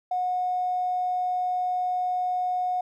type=tone with tanh clipping; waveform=triangle; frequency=728 Hz; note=F#5; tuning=28 cents flat; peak=-23 dBFS; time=0.11-2.81 s; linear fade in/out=5 ms; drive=2 dB; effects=none